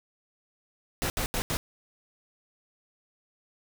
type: noise bursts at uneven times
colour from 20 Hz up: pink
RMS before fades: -29 dBFS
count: 4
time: 1.02-1.1 / 1.17-1.26 / 1.34-1.42 / 1.5-1.57 s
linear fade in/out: 0 ms
effects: none